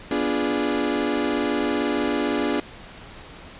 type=chord; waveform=35% pulse; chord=B diminished seventh; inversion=none; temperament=equal; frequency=246.9 / 293.7 / 349.2 / 415.3 Hz; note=B3 / D4 / F4 / Ab4; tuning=0 / 0 / 0 / 0 cents; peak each=-26 / -23 / -27 / -26 dBFS; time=0.11-2.6 s; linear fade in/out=2 ms; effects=pink hiss -42 dBFS RMS until 3.59 s + resampled to 8000 Hz